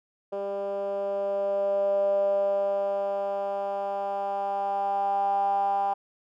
10% pulse tone with band-pass filter sweep, 198.8 Hz, G3, 25 cents sharp, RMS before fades -27 dBFS, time 0.32-5.94 s, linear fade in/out 10 ms, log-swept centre 510 to 830 Hz, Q 9.2, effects none

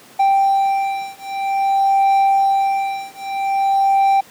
triangle beating tone pair, 784 / 784.51 Hz, G5 / G5, 0 / +1 cents, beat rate 0.51 Hz, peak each -15 dBFS, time 0.19-4.21 s, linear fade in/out 10 ms, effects pink hiss -44 dBFS RMS until 4.3 s + high-pass 200 Hz 12 dB/octave

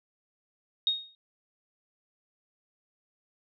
sine tone with exponential decay, 3729 Hz, A#7, in tune, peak -20 dBFS, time 0.87-1.15 s, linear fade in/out 1 ms, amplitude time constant 59 ms, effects none

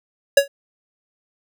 square tone with exponential decay, 559 Hz, C#5, 14 cents sharp, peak -6 dBFS, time 0.37-0.48 s, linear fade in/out 5 ms, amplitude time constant 23 ms, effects none

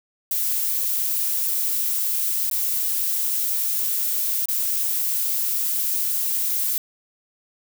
violet noise with dropouts, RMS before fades -23 dBFS, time 0.31-6.78 s, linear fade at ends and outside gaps 2 ms, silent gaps 2.499-2.512 / 4.457-4.485 s, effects none

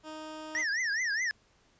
15% pulse tone, 311.1 Hz, D#4, in tune, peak -34 dBFS, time 0.03-0.65 s, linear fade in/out 50 ms
square tone with vibrato, 1820 Hz, A#6, 42 cents flat, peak -29 dBFS, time 0.55-1.31 s, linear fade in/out 0 ms, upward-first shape triangle, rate 4.8 Hz, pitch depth 240 cents each way
effects pink hiss -66 dBFS RMS until 1.79 s + resampled to 16000 Hz

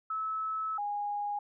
sine tone pair in turn, 1300 / 822 Hz, E6 / G#5, -24 / -18 cents, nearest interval minor sixth, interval 794 cents, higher first, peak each -31 / -31 dBFS, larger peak neither, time 0.1-0.78 / 0.78-1.39 s, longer first, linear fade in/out 5 ms, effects none

